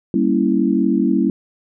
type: chord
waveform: sine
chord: G diminished seventh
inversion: none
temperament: equal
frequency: 196 / 233.1 / 277.2 / 329.6 Hz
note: G3 / Bb3 / Db4 / Fb4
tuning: 0 / 0 / 0 / 0 cents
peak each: -19 dBFS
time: 0.14-1.3 s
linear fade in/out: 2 ms
effects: none